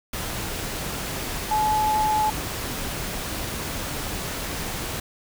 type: tone in noise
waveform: sine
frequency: 857 Hz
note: A5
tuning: 46 cents flat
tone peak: -19 dBFS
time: 1.51-2.3 s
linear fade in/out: 5 ms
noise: pink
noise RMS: -30 dBFS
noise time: 0.13-5 s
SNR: +8 dB
effects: none